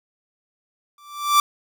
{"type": "tone with exponential growth", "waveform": "45% pulse", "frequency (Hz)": 1171, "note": "D6", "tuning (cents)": -5, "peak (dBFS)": -10, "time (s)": [0.98, 1.4], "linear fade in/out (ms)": 2, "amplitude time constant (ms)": 91, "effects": []}